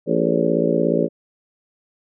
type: harmonic tone with a mistuned harmonic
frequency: 56.9 Hz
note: A#1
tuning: 41 cents flat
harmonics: 3 / 4 / 5 / 6 / 7 / 8 / 9 / 10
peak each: -24 / -24 / -24 / -24 / -24 / -24 / -24 / -24 dBFS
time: 0.06-1.09 s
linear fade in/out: 50 ms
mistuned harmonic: 8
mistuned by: -76 cents
effects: none